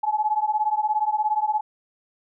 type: beating tone pair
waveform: sine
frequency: 845 / 862 Hz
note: G#5 / A5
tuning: +30 / -36 cents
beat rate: 17 Hz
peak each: -23 dBFS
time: 0.03-1.61 s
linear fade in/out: 10 ms
effects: none